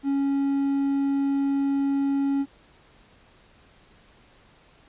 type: tone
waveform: triangle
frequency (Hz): 277.2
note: C#4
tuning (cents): 0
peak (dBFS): -19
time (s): 0.03-2.46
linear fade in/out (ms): 50
effects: pink hiss -56 dBFS RMS until 4.88 s + resampled to 8000 Hz